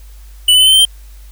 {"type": "tone with pitch steps", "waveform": "square", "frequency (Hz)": [2971, 3006, 3040, 3076, 3112, 3148], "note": ["F#7", "F#7", "F#7", "G7", "G7", "G7"], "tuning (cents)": [6, 27, 46, -33, -13, 7], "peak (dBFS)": -6, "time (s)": [0.48, 0.852], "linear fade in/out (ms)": 5, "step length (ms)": 62, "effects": ["added 50 Hz sine -33 dBFS peak until 1.31 s", "white hiss -48 dBFS RMS until 1.31 s"]}